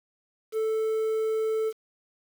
triangle tone with quantisation, 440 Hz, A4, in tune, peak -22 dBFS, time 0.52-1.73 s, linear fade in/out 50 ms, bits 8, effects none

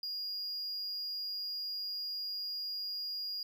triangle tone, 4851 Hz, D#8, 45 cents flat, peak -35 dBFS, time 0.03-3.43 s, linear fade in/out 2 ms, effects none

